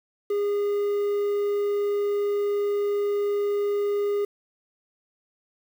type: tone with quantisation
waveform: triangle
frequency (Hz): 408.6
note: G#4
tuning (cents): -28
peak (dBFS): -20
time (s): 0.3-4.25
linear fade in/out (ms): 5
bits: 8
effects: none